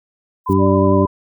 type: noise with exponential growth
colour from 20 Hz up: violet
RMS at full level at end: -33 dBFS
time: 0.44-0.53 s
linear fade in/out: 0 ms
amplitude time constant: 18 ms
type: tone with vibrato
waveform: sine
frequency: 1002 Hz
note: B5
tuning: 25 cents sharp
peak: -20 dBFS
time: 0.46-1.07 s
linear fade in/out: 10 ms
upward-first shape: triangle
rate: 11 Hz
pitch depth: 37 cents each way
type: harmonic tone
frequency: 96.5 Hz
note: G2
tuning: 27 cents flat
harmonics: 1 / 2 / 3 / 4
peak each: -17 / -17 / -17 / -17 dBFS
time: 0.49-1.06 s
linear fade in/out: 5 ms
type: tone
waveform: sine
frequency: 587.3 Hz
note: D5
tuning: in tune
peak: -18 dBFS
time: 0.58-1.07 s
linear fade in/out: 50 ms
effects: none